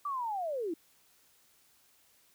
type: linear sweep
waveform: sine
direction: down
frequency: 1185 to 304.8 Hz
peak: -32 dBFS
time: 0.05-0.74 s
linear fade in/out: 5 ms
effects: white hiss -66 dBFS RMS until 2.34 s